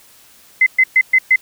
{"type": "tone bursts", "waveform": "sine", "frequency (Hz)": 2051, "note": "C7", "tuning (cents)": -35, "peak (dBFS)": -7, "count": 5, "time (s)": [0.61, 1.36], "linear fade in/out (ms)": 5, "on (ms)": 54, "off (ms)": 120, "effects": ["white hiss -47 dBFS RMS until 1.41 s"]}